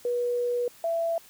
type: tone pair in turn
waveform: sine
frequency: 485.2 / 667.3 Hz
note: B4 / E5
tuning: -31 / +21 cents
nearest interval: tritone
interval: 552 cents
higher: second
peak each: -24 dBFS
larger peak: neither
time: 0.05-0.68 / 0.84-1.18 s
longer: first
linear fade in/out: 2 ms
effects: white hiss -53 dBFS RMS until 1.29 s